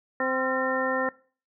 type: harmonic tone with a mistuned harmonic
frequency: 260 Hz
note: C4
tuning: 11 cents flat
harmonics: 1 / 2 / 3 / 4 / 5 / 7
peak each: -32 / -28 / -34 / -33 / -33 / -29 dBFS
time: 0.2-1.09 s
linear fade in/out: 2 ms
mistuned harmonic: 5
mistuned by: +76 cents
effects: noise-tail reverb RT60 0.4 s tail -21 dB re dry